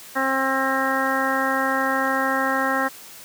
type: harmonic tone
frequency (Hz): 266.6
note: C4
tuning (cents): +33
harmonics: 1 / 2 / 3 / 4 / 5 / 6 / 7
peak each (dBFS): -27 / -27 / -27 / -27 / -27 / -27 / -27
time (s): 0.15-2.89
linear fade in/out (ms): 20
effects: white hiss -42 dBFS RMS until 3.24 s + high-pass 100 Hz 12 dB/octave